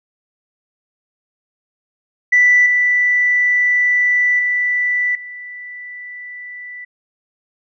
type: tone with level steps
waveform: sine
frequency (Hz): 1975.5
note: B6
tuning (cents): 0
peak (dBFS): -7 / -11 / -14 / -29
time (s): 2.32-6.85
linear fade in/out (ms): 10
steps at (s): 2.66 / 4.39 / 5.15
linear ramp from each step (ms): 2
effects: tanh soft clip ceiling -3 dBFS